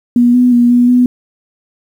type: tone with pitch steps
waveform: sine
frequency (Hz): 241.5 / 248 / 240.4 / 243.5 / 247.7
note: B3 / B3 / B3 / B3 / B3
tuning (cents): -39 / +7 / -46 / -24 / +5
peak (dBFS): -5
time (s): 0.16-1.06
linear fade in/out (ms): 2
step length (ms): 180
effects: 7-bit